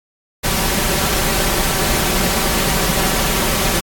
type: noise with comb filter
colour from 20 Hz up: pink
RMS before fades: -17 dBFS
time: 0.43-3.81 s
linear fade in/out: 20 ms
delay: 5.2 ms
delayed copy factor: +0.55
effects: AAC 64 kbps